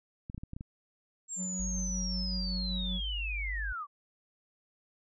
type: clicks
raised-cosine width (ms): 5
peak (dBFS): -28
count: 7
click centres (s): 0.299 / 0.346 / 0.379 / 0.435 / 0.534 / 0.565 / 0.609
type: linear sweep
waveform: sine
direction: down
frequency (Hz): 7540 to 1108.7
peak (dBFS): -35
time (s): 1.28-3.87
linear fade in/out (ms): 50
type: tone with tremolo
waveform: triangle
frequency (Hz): 185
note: F#3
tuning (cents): 0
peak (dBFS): -33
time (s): 1.36-3.01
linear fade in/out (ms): 50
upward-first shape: sine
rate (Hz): 5.2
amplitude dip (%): 25
type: tone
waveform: sine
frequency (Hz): 50.7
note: G#1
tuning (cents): -41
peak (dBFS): -34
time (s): 1.59-3.73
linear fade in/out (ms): 10
effects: none